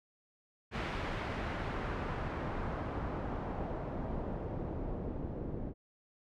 pink noise with low-pass filter sweep, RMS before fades -38 dBFS, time 0.71-5.74 s, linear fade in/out 50 ms, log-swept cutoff 2500 to 400 Hz, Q 0.89, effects none

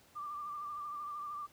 sine tone with vibrato, 1181 Hz, D6, 9 cents sharp, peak -39 dBFS, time 0.15-1.47 s, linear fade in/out 20 ms, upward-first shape sine, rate 13 Hz, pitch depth 37 cents each way, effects pink hiss -64 dBFS RMS until 1.52 s + high-pass 60 Hz 12 dB/octave

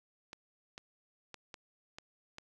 clicks, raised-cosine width 0.2 ms, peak -28 dBFS, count 6, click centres 0.331 / 0.779 / 1.343 / 1.542 / 1.985 / 2.384 s, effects none

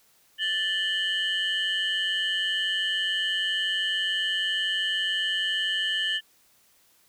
sine tone cluster, 1758 / 2917 / 3104 Hz, A6 / F#7 / G7, -2 / -25 / -18 cents, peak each -27 / -28 / -27 dBFS, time 0.38-6.21 s, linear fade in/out 50 ms, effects tanh soft clip ceiling -19 dBFS + white hiss -62 dBFS RMS until 7.08 s

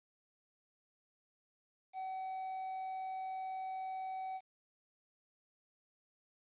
triangle tone with quantisation, 757 Hz, F#5, 39 cents sharp, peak -37 dBFS, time 1.93-4.41 s, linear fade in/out 50 ms, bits 10, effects resampled to 8000 Hz

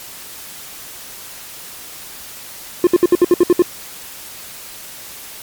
triangle tone bursts, 353.2 Hz, F4, 20 cents sharp, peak -4 dBFS, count 9, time 2.84-3.622 s, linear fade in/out 2 ms, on 30 ms, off 64 ms, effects white hiss -34 dBFS RMS until 5.42 s + MP3 96 kbps

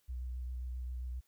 sine tone with vibrato, 62.2 Hz, B1, 13 cents sharp, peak -37 dBFS, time 0.08-1.21 s, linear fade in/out 20 ms, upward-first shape sine, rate 7.5 Hz, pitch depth 22 cents each way, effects white hiss -75 dBFS RMS until 1.27 s

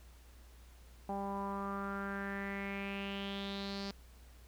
sawtooth tone with low-pass filter sweep, 198 Hz, G3, 18 cents sharp, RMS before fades -40 dBFS, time 1.09-3.91 s, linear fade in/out 0 ms, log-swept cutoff 810 to 4800 Hz, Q 5.5, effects added 60 Hz sine -55 dBFS peak until 4.47 s + pink hiss -64 dBFS RMS until 4.47 s

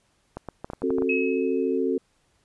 clicks, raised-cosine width 1 ms, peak -19 dBFS, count 9, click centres 0.37 / 0.487 / 0.645 / 0.701 / 0.734 / 0.82 / 0.905 / 0.984 / 1.022 s
sine chord, F# diminished, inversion second, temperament just, 266.4 / 370 / 444 Hz, C4 / F#4 / A4, +31 / 0 / +16 cents, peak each -26 dBFS, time 0.83-1.98 s, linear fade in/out 5 ms
sine tone with exponential decay, 2567 Hz, E7, 47 cents flat, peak -22 dBFS, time 1.09-1.78 s, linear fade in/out 5 ms, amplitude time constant 150 ms
effects pink hiss -67 dBFS RMS until 2.44 s + resampled to 24000 Hz

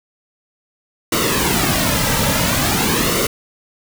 pink noise with flanger, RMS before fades -17 dBFS, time 1.12-3.27 s, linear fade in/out 5 ms, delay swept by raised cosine 1.2 to 2.8 ms, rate 0.48 Hz, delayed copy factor -0.65, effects none

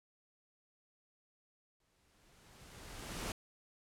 pink noise with exponential growth, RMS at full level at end -39 dBFS, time 1.8-3.32 s, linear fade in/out 2 ms, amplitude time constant 330 ms, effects low-pass 11000 Hz 12 dB/octave

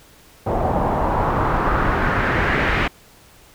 pink noise with low-pass filter sweep, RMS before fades -19 dBFS, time 0.46-2.88 s, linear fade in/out 10 ms, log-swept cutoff 720 to 2200 Hz, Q 2.4, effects pink hiss -49 dBFS RMS until 3.54 s

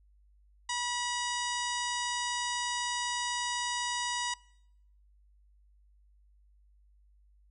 harmonic tone with a mistuned harmonic, 972 Hz, B5, 28 cents flat, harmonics 1 / 2 / 3 / 4 / 5 / 6 / 7 / 8 / 9, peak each -35 / -38 / -40 / -41 / -42 / -43 / -43 / -44 / -45 dBFS, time 0.69-4.34 s, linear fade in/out 5 ms, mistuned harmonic 4, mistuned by -50 cents, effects noise-tail reverb RT60 0.8 s tail -26 dB re dry + added 50 Hz sine -60 dBFS peak until 7.5 s

